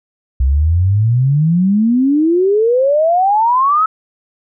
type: exponential sweep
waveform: sine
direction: up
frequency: 62.8 to 1316 Hz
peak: -9 dBFS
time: 0.4-3.86 s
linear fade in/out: 5 ms
effects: none